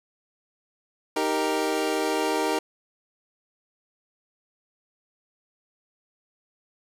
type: chord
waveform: 25% pulse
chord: Eb major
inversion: none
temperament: equal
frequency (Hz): 311.1 / 392 / 466.2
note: Eb4 / G4 / Bb4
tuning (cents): 0 / 0 / 0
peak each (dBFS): -24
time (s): 1.16-2.59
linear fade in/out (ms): 5
effects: low-pass 12000 Hz 12 dB/octave + 9-bit